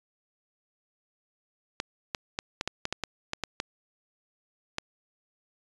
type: clicks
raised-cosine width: 0.2 ms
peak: -12 dBFS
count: 12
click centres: 1.801 / 2.148 / 2.389 / 2.611 / 2.676 / 2.854 / 2.926 / 3.037 / 3.334 / 3.437 / 3.601 / 4.784 s
effects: resampled to 22050 Hz